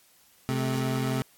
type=tone pair together; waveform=25% pulse; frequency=130.4 / 215.9 Hz; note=C3 / A3; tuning=-5 / -33 cents; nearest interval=major sixth; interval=872 cents; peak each=-23 / -28 dBFS; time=0.49-1.22 s; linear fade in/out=0 ms; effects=white hiss -60 dBFS RMS until 1.37 s + AAC 64 kbps

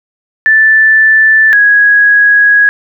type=tone pair in turn; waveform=sine; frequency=1760 / 1661.2 Hz; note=A6 / G#6; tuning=0 / 0 cents; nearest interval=minor second; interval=100 cents; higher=first; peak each=-3 dBFS; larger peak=neither; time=0.46-1.53 / 1.53-2.69 s; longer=second; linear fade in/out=0 ms; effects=none

